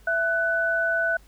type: tone pair together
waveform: sine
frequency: 665 / 1492.9 Hz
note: E5 / F#6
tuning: +15 / +15 cents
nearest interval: octave + major second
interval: 1400 cents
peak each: -26 / -22 dBFS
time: 0.07-1.17 s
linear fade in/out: 5 ms
effects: added 50 Hz sine -52 dBFS peak until 1.27 s + pink hiss -58 dBFS RMS until 1.27 s